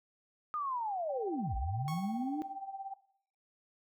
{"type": "linear two-way sweep", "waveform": "sine", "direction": "down then up", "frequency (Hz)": [1244.5, 50.4, 312.2], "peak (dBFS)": -33, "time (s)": [0.54, 2.42], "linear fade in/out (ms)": 0, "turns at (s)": 1.56}
{"type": "tone with tremolo", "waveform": "sine", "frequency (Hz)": 781, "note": "G5", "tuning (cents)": -7, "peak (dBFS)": -36, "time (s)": [1.09, 2.94], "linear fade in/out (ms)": 5, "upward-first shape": "triangle", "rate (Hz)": 17, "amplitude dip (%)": 80}
{"type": "tone with exponential decay", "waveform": "sawtooth", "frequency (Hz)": 1100, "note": "C#6", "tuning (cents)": -14, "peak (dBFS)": -36, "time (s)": [1.88, 2.53], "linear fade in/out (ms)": 0, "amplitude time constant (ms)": 140}
{"effects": ["noise-tail reverb RT60 0.6 s tail -17 dB re dry"]}